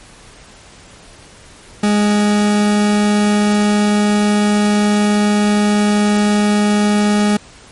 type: tone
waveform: 40% pulse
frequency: 207.7 Hz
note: G#3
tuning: in tune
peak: -10 dBFS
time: 1.83-7.37 s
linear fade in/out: 5 ms
effects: pink hiss -41 dBFS RMS until 7.71 s + MP3 48 kbps